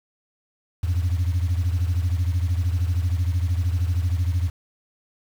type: beating tone pair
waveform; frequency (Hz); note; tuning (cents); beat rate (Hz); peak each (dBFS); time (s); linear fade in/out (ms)
sine; 85 / 98; F2 / G2; -46 / 0; 13; -19 / -23; 0.83-4.5; 10
effects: tanh soft clip ceiling -16 dBFS + 7-bit